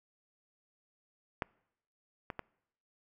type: clicks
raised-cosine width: 0.5 ms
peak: -17 / -23 / -22 dBFS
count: 3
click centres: 1.422 / 2.302 / 2.393 s
effects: noise-tail reverb RT60 0.8 s tail -26 dB re dry